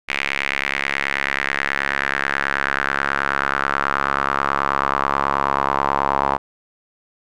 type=tone with band-pass filter sweep; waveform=sawtooth; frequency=69.3 Hz; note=C#2; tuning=in tune; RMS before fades=-21 dBFS; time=0.08-6.38 s; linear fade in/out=20 ms; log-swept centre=2300 to 950 Hz; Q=3.6; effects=none